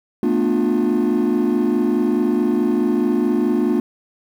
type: chord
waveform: triangle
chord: B half-diminished seventh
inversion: third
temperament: just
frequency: 222.2 / 246.9 / 296.3 / 355.6 Hz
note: A3 / B3 / D4 / F4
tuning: +17 / 0 / +15 / +31 cents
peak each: -18 dBFS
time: 0.23-3.8 s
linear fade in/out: 2 ms
effects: tanh soft clip ceiling -8 dBFS + 8-bit